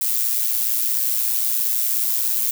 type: noise with amplitude modulation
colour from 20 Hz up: violet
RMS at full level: -18 dBFS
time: 0.01-2.51 s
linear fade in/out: 5 ms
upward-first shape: sine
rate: 117 Hz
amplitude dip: 60%
effects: none